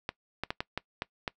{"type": "clicks", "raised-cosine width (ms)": 0.3, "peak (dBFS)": -15, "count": 7, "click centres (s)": [0.091, 0.436, 0.505, 0.605, 0.776, 1.021, 1.278], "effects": ["noise-tail reverb RT60 0.1 s tail -22 dB re dry"]}